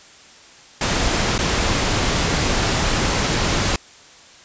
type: noise with dropouts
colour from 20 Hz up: pink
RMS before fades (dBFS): -19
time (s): 0.81-3.76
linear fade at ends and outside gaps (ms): 2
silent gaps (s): 1.38-1.389
effects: white hiss -45 dBFS RMS until 4.44 s + resampled to 16000 Hz